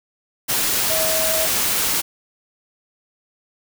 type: tone in noise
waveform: sine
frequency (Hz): 640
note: D#5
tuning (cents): +49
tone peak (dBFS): -23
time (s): 0.89-1.47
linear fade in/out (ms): 20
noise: white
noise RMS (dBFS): -20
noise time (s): 0.48-2.02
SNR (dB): -6
effects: none